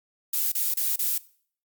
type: noise bursts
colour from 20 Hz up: violet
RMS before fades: -25 dBFS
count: 4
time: 0.33-1.18 s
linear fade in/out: 5 ms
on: 190 ms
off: 30 ms
effects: noise-tail reverb RT60 0.5 s tail -20 dB re dry + Opus 48 kbps